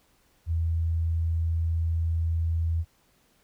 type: tone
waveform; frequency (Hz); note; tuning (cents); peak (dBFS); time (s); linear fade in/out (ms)
sine; 82.41; E2; 0; -23; 0.46-2.85; 50
effects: pink hiss -65 dBFS RMS until 3.43 s